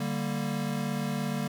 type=chord; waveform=square; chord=G minor; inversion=second; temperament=equal; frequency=146.83 / 196 / 233.1 Hz; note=D3 / G3 / Bb3; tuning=0 / 0 / 0 cents; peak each=-34 dBFS; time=0-1.48 s; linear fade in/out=5 ms; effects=none